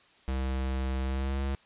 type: tone with pitch glide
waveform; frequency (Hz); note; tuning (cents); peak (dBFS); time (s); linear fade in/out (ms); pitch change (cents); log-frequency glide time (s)
square; 65.7 to 68.21; C2 to C#2; +8 to -27; -29; 0.28-1.55; 0; +65; 1.04-1.41
effects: white hiss -60 dBFS RMS until 1.65 s + resampled to 8000 Hz